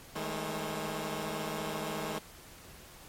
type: tone cluster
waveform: 10% pulse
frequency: 157.5 / 204.2 / 218.5 / 540 Hz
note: D#3 / G#3 / A3 / C#5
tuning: +21 / -29 / -12 / -45 cents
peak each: -30 / -32 / -31 / -37 dBFS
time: 0.15-2.19 s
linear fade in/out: 10 ms
effects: pink hiss -52 dBFS RMS until 3.08 s + MP3 64 kbps